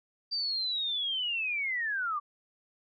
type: linear sweep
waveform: sine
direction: down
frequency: 4699 to 1141 Hz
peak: -29 dBFS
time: 0.31-2.2 s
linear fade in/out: 20 ms
effects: none